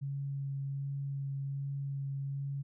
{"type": "tone with vibrato", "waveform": "sine", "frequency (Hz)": 138.59, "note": "C#3", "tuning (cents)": 0, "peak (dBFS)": -34, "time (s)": [0.01, 2.63], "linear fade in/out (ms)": 20, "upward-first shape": "sine", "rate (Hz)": 1.3, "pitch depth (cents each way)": 10, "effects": []}